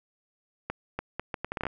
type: accelerating click train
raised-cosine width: 0.5 ms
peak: -16 dBFS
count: 11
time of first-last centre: 0.7-1.667 s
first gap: 290 ms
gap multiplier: 0.71
effects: none